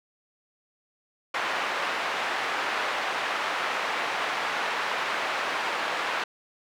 pink band-pass noise, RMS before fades -29 dBFS, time 1.34-6.24 s, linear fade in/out 5 ms, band 790 to 2400 Hz, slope 12 dB/octave, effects none

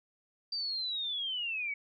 sine linear sweep, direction down, 4699 to 2217 Hz, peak -32 dBFS, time 0.52-1.74 s, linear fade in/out 5 ms, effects MP3 64 kbps

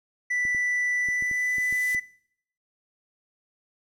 triangle tone with pitch glide, 1975.5 to 1995 Hz, B6 to B6, 0 to +17 cents, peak -22 dBFS, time 0.3-2 s, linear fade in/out 10 ms, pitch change +17 cents, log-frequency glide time 0.96-1.57 s
violet noise with exponential growth, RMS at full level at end -33 dBFS, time 0.38-1.95 s, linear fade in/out 1 ms, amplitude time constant 340 ms
clicks, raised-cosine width 3 ms, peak -30 dBFS, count 8, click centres 0.452 / 0.548 / 1.087 / 1.224 / 1.313 / 1.583 / 1.726 / 1.948 s
effects noise-tail reverb RT60 0.7 s tail -21 dB re dry + low-pass 11000 Hz 12 dB/octave

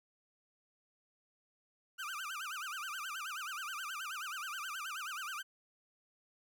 30% pulse tone with vibrato, 1355 Hz, E6, 47 cents sharp, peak -37 dBFS, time 1.98-5.43 s, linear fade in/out 20 ms, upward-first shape sine, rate 9.4 Hz, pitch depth 260 cents each way, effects none

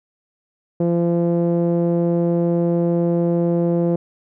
sawtooth tone with low-pass filter, 171.1 Hz, F3, 35 cents flat, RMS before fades -18 dBFS, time 0.8-3.96 s, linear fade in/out 5 ms, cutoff 480 Hz, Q 2.3, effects none

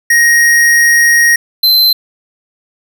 square tone pair in turn, 1875 / 4087 Hz, A#6 / C8, +10 / -41 cents, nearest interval octave + minor second, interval 1349 cents, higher second, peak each -6 dBFS, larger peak neither, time 0.1-1.36 / 1.63-1.93 s, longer first, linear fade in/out 5 ms, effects none

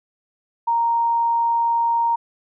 sine tone, 931 Hz, A#5, 2 cents flat, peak -16 dBFS, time 0.67-2.16 s, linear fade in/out 10 ms, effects none

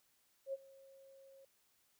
sine tone with ADSR envelope, 542 Hz, C#5, 39 cents flat, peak -36 dBFS, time 0.46-1.45 s, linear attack 73 ms, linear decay 31 ms, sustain -22 dB, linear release 4 ms, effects white hiss -75 dBFS RMS until 1.99 s

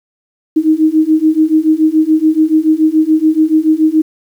sine beating tone pair, 310 / 317 Hz, D#4 / D#4, -6 / +32 cents, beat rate 7 Hz, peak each -11 / -10 dBFS, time 0.56-4.02 s, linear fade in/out 10 ms, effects 7-bit

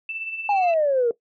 sine tone with tremolo, 2655 Hz, E7, 12 cents sharp, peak -26 dBFS, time 0.09-0.74 s, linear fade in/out 2 ms, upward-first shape sine, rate 17 Hz, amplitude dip 50%
sine exponential sweep, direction down, 837 to 454.7 Hz, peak -16 dBFS, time 0.49-1.11 s, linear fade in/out 2 ms
effects noise-tail reverb RT60 0.1 s tail -18 dB re dry + tanh soft clip ceiling -12 dBFS

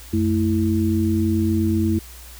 sine tone cluster, 91.6 / 219.1 / 327.8 Hz, F#2 / A3 / E4, -17 / -7 / -10 cents, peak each -21 dBFS, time 0.13-1.99 s, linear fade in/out 5 ms, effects added 60 Hz sine -40 dBFS peak until 2.39 s + white hiss -43 dBFS RMS until 2.39 s

